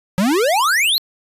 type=exponential sweep; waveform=square; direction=up; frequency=175.8 to 4343 Hz; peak=-14 dBFS; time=0.18-0.98 s; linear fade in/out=0 ms; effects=resampled to 32000 Hz